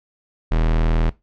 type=tone; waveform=45% pulse; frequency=40.33 Hz; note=E1; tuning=37 cents flat; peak=-15 dBFS; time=0.51-1.1 s; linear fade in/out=10 ms; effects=noise-tail reverb RT60 0.2 s tail -18 dB re dry + low-pass 3000 Hz 12 dB/octave